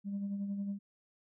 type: tone with tremolo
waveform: sine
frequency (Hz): 200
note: G3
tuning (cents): +35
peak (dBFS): -31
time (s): 0.04-0.79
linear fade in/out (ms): 50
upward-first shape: sine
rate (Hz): 11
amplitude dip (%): 45
effects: tanh soft clip ceiling -31 dBFS